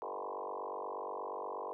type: tone with frequency modulation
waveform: sine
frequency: 726 Hz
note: F#5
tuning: 33 cents flat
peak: -38 dBFS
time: 0.02-1.73 s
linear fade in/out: 0 ms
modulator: 48.4 Hz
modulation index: 6.9
effects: none